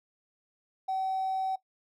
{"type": "tone with hard clipping", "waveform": "triangle", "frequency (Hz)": 762, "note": "G5", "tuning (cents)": -49, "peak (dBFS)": -28, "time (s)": [0.88, 1.56], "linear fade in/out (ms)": 10, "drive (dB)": 3, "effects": ["noise-tail reverb RT60 0.1 s tail -17 dB re dry"]}